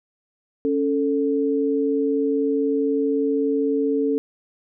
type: tone pair together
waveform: sine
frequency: 277.8 / 441.9 Hz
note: C#4 / A4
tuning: +4 / +7 cents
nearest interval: minor sixth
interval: 803 cents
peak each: -21 dBFS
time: 0.65-4.18 s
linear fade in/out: 0 ms
effects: none